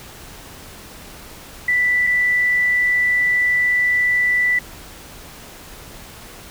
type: tone pair in turn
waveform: sine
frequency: 1975.5 / 1975.5 Hz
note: B6 / B6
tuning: 0 / 0 cents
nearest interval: unison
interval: 0 cents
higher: neither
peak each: -14 dBFS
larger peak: neither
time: 1.68-2.07 / 2.07-4.59 s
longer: second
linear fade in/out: 5 ms
effects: pink hiss -39 dBFS RMS until 6.5 s